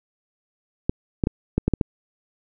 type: clicks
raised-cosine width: 3 ms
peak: -6 dBFS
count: 7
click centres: 0.895 / 1.238 / 1.271 / 1.58 / 1.68 / 1.737 / 1.812 s
effects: none